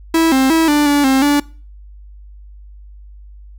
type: tone with pitch steps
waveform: 45% pulse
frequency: 326.9 / 264.6 / 324.9 / 294.6 / 288.4 / 266.1 / 289.3 Hz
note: E4 / C4 / E4 / D4 / D4 / C4 / D4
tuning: -14 / +20 / -25 / +6 / -31 / +29 / -26 cents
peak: -10 dBFS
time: 0.14-1.4 s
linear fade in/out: 5 ms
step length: 180 ms
effects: noise-tail reverb RT60 0.4 s tail -23 dB re dry + added 50 Hz sine -35 dBFS peak until 3.58 s